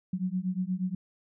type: beating tone pair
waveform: sine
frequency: 180.2 / 188.6 Hz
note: F#3 / F#3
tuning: -45 / +33 cents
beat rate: 8.4 Hz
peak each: -31 dBFS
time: 0.13-0.95 s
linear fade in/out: 5 ms
effects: none